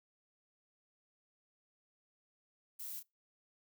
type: noise with echo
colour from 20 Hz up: violet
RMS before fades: -45 dBFS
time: 2.79-3 s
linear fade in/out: 10 ms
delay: 30 ms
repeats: 1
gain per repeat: -7 dB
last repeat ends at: 3.03 s
effects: noise-tail reverb RT60 0.2 s tail -23 dB re dry